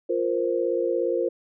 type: chord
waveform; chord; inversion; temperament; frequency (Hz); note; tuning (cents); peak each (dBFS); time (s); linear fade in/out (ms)
sine; F suspended fourth; none; equal; 349.2 / 466.2 / 523.3; F4 / Bb4 / C5; 0 / 0 / 0; -26; 0.09-1.29; 10
effects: none